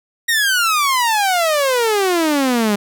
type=exponential sweep; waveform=sawtooth; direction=down; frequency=1900 to 199.6 Hz; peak=-10 dBFS; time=0.28-2.76 s; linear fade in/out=10 ms; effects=none